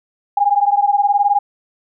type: beating tone pair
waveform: sine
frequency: 806 / 825 Hz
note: G5 / G#5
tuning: +48 / -12 cents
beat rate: 19 Hz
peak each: -14 / -15 dBFS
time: 0.37-1.39 s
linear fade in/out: 5 ms
effects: none